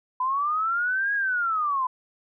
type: linear two-way sweep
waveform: sine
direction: up then down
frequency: 999 to 1661.2 to 999 Hz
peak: -22 dBFS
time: 0.2-1.87 s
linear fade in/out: 5 ms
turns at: 1.14 s
effects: none